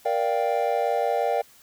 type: chord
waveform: triangle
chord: G minor seventh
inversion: first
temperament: equal with one note detuned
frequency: 470.2 / 587.3 / 698.5 / 784 Hz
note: Bb4 / D5 / F5 / G5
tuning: +15 / 0 / 0 / 0 cents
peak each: -25 dBFS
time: 0.05-1.42 s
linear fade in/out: 10 ms
effects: white hiss -54 dBFS RMS until 1.62 s